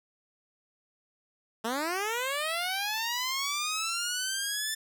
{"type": "linear sweep", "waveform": "10% pulse", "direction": "up", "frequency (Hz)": [215.4, 1772], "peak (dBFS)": -21, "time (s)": [1.64, 4.75], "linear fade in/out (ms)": 10, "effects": []}